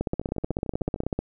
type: two click trains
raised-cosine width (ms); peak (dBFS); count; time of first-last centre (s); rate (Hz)
2; -23 / -12; 13 / 20; 0.14-1.036 / 0.01-1.19; 13.4 / 16.1
effects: none